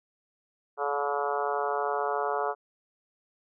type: harmonic tone with a mistuned harmonic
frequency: 142.9 Hz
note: D3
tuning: 47 cents flat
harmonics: 3 / 4 / 5 / 6 / 7 / 8 / 9 / 10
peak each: -32 / -35 / -32 / -35 / -36 / -36 / -36 / -40 dBFS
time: 0.77-2.55 s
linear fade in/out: 50 ms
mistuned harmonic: 6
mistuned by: +26 cents
effects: none